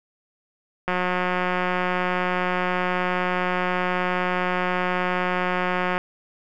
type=click train; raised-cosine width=0.5 ms; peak=-9 dBFS; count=924; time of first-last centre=0.88-5.979 s; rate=181 Hz; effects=none